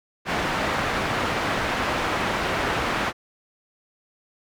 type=low-pass noise; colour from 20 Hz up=white; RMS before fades=-25 dBFS; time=0.25-3.13 s; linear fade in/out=50 ms; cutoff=1700 Hz; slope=12 dB/octave; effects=none